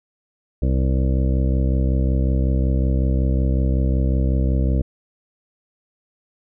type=harmonic tone; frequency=65.4 Hz; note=C2; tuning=in tune; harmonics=1 / 2 / 3 / 4 / 5 / 7 / 8 / 9; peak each=-17 / -23 / -27 / -29 / -31 / -34 / -35 / -36 dBFS; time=0.62-4.82 s; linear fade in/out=5 ms; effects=none